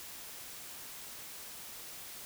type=silence; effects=white hiss -47 dBFS RMS until 2.25 s